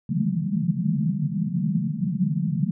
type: band-pass noise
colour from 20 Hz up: pink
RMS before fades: -24 dBFS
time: 0.09-2.71 s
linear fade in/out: 2 ms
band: 140 to 220 Hz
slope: 96 dB/octave
effects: none